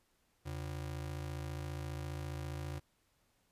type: ring-modulated tone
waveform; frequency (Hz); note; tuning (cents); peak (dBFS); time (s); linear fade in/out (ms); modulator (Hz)
square; 108.6; A2; -22; -37; 0.45-2.8; 20; 27.4
effects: pink hiss -75 dBFS RMS until 3.51 s + resampled to 32000 Hz